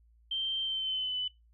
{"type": "tone with pitch glide", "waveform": "sine", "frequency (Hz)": [3136, 3001], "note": ["G7", "F#7"], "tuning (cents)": [0, 24], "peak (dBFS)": -30, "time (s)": [0.31, 1.28], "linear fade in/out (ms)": 5, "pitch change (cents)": -76, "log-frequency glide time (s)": [0.62, 1.17], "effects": ["noise-tail reverb RT60 0.2 s tail -19 dB re dry", "added 57 Hz sine -60 dBFS peak until 1.53 s"]}